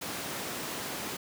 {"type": "high-pass noise", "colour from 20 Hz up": "pink", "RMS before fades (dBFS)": -37, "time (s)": [0.01, 1.17], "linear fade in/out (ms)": 10, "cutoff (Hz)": 180, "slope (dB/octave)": 12, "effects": []}